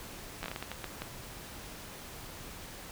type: slowing click train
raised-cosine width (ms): 0.3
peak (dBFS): -21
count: 10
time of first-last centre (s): 0.43-1.02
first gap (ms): 12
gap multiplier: 1.4
effects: pink hiss -46 dBFS RMS until 2.91 s